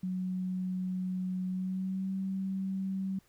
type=tone with pitch glide; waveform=sine; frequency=184.5 to 191.56 Hz; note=F#3 to G3; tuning=-5 to -40 cents; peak=-31 dBFS; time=0.03-3.19 s; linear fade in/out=5 ms; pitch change=+65 cents; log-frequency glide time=1.48-2.13 s; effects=pink hiss -67 dBFS RMS until 3.28 s